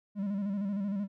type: tone with vibrato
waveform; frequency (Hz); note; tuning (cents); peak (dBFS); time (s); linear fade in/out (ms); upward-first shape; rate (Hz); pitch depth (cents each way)
triangle; 200; G3; +35; -28; 0.15-1.08; 50; square; 13; 56
effects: none